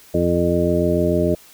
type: harmonic tone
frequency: 86.8 Hz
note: F2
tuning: 10 cents flat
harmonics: 1 / 2 / 3 / 4 / 5 / 7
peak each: -24 / -22 / -24 / -21 / -23 / -21 dBFS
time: 0.14-1.35 s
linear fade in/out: 5 ms
effects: white hiss -47 dBFS RMS until 1.53 s